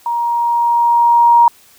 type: tone with level ramp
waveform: sine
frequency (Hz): 943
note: A#5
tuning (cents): +20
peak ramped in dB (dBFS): -15 to -4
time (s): 0.06-1.48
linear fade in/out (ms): 2
effects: white hiss -47 dBFS RMS until 1.78 s

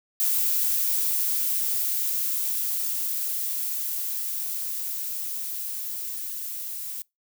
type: noise with level ramp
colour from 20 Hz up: violet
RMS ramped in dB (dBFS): -23 to -34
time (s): 0.2-7.02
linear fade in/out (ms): 0
effects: noise-tail reverb RT60 0.2 s tail -25 dB re dry

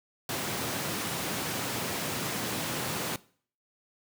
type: high-pass noise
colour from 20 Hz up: pink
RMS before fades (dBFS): -33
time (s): 0.29-3.16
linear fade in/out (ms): 2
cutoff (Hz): 110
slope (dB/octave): 24
effects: noise-tail reverb RT60 0.5 s tail -21 dB re dry

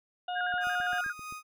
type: harmonic tone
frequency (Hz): 720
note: F#5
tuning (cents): -47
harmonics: 1 / 2 / 4 / 5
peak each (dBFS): -32 / -42 / -42 / -49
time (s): 0.28-1.01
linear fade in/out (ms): 5
type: tone with vibrato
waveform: sine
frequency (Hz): 1524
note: G6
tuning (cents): -49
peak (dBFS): -31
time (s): 0.35-1.13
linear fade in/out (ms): 20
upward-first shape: square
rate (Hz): 8.7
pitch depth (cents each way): 100
type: click train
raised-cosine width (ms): 3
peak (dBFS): -37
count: 7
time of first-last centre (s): 0.54-1.324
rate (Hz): 7.65
type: tone with tremolo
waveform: 30% pulse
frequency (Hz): 1244.5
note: D#6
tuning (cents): 0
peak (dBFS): -35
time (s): 0.6-1.43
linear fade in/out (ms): 50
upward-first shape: triangle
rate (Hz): 3.2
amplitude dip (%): 60
effects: none

